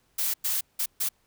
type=noise bursts at uneven times; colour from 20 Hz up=blue; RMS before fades=-27 dBFS; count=4; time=0.18-0.34 / 0.44-0.61 / 0.79-0.86 / 1-1.09 s; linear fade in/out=10 ms; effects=pink hiss -68 dBFS RMS until 1.26 s